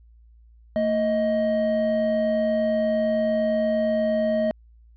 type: tone pair together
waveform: triangle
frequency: 225.2 / 626.9 Hz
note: A3 / D#5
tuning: +40 / +13 cents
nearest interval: octave + tritone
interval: 1773 cents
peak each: -23 / -19 dBFS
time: 0.76-4.51 s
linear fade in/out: 0 ms
effects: added 57 Hz sine -49 dBFS peak until 4.96 s + resampled to 11025 Hz